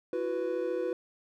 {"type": "chord", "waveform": "triangle", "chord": "E suspended second", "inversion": "none", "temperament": "equal with one note detuned", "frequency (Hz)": [335.8, 370, 493.9], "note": ["E4", "F#4", "B4"], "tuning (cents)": [32, 0, 0], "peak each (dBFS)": [-34, -32, -30], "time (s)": [0.13, 0.93], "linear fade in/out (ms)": 2, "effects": []}